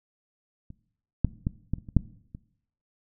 clicks, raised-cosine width 5 ms, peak -30 / -8 / -13 / -14 / -30 / -28 / -6 / -26 dBFS, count 8, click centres 0.704 / 1.247 / 1.469 / 1.736 / 1.784 / 1.888 / 1.967 / 2.349 s, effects noise-tail reverb RT60 0.7 s tail -19 dB re dry

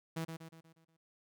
sawtooth tone with echo, 162.9 Hz, E3, 20 cents flat, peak -32 dBFS, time 0.16-0.25 s, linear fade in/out 10 ms, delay 120 ms, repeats 6, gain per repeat -6 dB, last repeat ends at 0.97 s, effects none

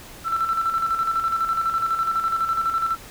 sine tone with tremolo, 1337 Hz, E6, 24 cents sharp, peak -17 dBFS, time 0.24-2.97 s, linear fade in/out 50 ms, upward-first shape square, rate 12 Hz, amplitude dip 55%, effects tanh soft clip ceiling -14 dBFS + pink hiss -42 dBFS RMS until 3.1 s

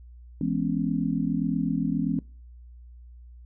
sine chord, C# minor seventh, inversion first, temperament just, 166.31 / 207.9 / 249.5 / 277.2 Hz, E3 / G#3 / B3 / C#4, +16 / +2 / +18 / 0 cents, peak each -29 dBFS, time 0.41-2.19 s, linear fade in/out 2 ms, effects noise-tail reverb RT60 0.4 s tail -23 dB re dry + added 60 Hz sine -44 dBFS peak until 3.45 s

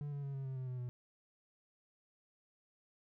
triangle tone with pitch steps, 145.6 / 142.19 / 138.86 / 135.61 / 132.44 / 129.34 / 126.31 / 123.36 Hz, D3 / C#3 / C#3 / C#3 / C3 / C3 / B2 / B2, -15 / +44 / +3 / -38 / +21 / -20 / +39 / -2 cents, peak -37 dBFS, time 0.01-0.89 s, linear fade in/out 0 ms, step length 110 ms, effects none

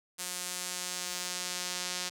sawtooth tone with band-pass filter sweep, 179.9 Hz, F#3, 48 cents flat, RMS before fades -37 dBFS, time 0.18-2.1 s, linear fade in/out 20 ms, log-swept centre 8600 to 5700 Hz, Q 1.1, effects none

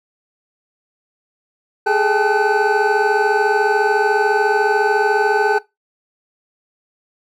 triangle tone cluster, 410.7 / 430.7 / 793 / 867 / 1510 Hz, G#4 / A4 / G5 / A5 / F#6, -19 / -37 / +20 / -26 / +35 cents, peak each -18 dBFS, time 1.86-5.59 s, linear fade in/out 10 ms, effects noise-tail reverb RT60 0.2 s tail -20 dB re dry

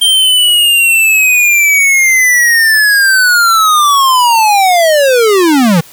square linear sweep, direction down, 3176 to 154.3 Hz, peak -6 dBFS, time 0.01-5.81 s, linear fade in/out 10 ms, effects white hiss -37 dBFS RMS until 5.92 s

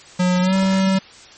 square tone with pitch glide, 181 to 191.43 Hz, F#3 to G3, -38 to -41 cents, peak -15 dBFS, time 0.19-0.99 s, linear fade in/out 10 ms, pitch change +97 cents, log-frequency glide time 0.41-0.54 s
clicks, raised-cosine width 1 ms, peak -22 dBFS, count 3, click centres 0.559 / 0.629 / 0.731 s
effects white hiss -43 dBFS RMS until 1.37 s + MP3 32 kbps

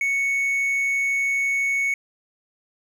triangle tone, 2217 Hz, C#7, in tune, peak -18 dBFS, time 0.01-1.94 s, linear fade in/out 2 ms, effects none

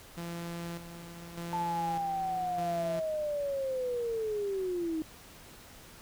sawtooth tone with tremolo, 170.4 Hz, F3, 42 cents flat, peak -33 dBFS, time 0.17-3 s, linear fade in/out 10 ms, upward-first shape square, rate 0.83 Hz, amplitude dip 60%
sine linear sweep, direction down, 880 to 311.1 Hz, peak -30 dBFS, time 1.53-5.02 s, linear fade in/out 0 ms
effects pink hiss -52 dBFS RMS until 6.01 s

